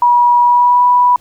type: tone with pitch glide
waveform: sine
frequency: 966 to 982.9 Hz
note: B5 to B5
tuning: -39 to -9 cents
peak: -6 dBFS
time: 0.02-1.16 s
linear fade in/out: 2 ms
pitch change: +30 cents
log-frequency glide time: 0.42-0.84 s
effects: pink hiss -49 dBFS RMS until 1.2 s